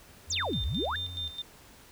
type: tone with vibrato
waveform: triangle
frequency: 79.6 Hz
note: D#2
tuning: 40 cents sharp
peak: -37 dBFS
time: 0.26-1.32 s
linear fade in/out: 50 ms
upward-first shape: sine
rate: 1.5 Hz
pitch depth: 210 cents each way
type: exponential two-way sweep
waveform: sine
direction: down then up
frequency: 7902 to 52.2 to 1856 Hz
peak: -29 dBFS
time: 0.3-0.96 s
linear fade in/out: 5 ms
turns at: 0.64 s
type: tone with tremolo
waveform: sine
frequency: 3600 Hz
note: A7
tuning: 39 cents sharp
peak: -32 dBFS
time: 0.32-1.42 s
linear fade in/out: 5 ms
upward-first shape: square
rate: 4.7 Hz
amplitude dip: 70%
effects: pink hiss -54 dBFS RMS until 1.91 s